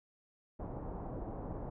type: low-pass noise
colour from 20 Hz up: pink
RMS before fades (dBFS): -42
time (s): 0.59-1.7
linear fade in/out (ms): 10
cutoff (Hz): 910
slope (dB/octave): 24
effects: none